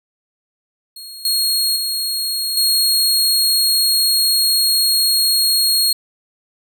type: tone with level steps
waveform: sawtooth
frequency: 4284 Hz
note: C8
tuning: 40 cents sharp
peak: -29 / -12 / -16 / -10 dBFS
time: 0.96-5.93 s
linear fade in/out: 5 ms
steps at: 1.25 / 1.76 / 2.57 s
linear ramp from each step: 2 ms
effects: none